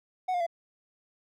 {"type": "tone with pitch steps", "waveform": "triangle", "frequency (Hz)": [740, 708.2, 677.8], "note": ["F#5", "F5", "E5"], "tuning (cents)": [0, 24, 48], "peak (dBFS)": -24, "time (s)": [0.28, 0.466], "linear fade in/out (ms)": 10, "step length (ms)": 62, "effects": []}